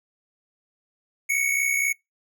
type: tone pair together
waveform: square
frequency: 2200 / 2264 Hz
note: C#7 / C#7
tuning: -14 / +36 cents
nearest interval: unison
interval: 50 cents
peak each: -23 / -27 dBFS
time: 1.29-1.93 s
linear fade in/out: 10 ms
effects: noise-tail reverb RT60 0.2 s tail -26 dB re dry